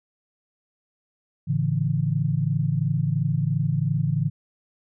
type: chord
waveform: sine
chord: A major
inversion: none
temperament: equal with one note detuned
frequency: 110 / 141.91 / 164.81 Hz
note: A2 / C#3 / E3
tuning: 0 / +41 / 0 cents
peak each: -27 / -23 / -25 dBFS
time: 1.47-4.3 s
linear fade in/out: 20 ms
effects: none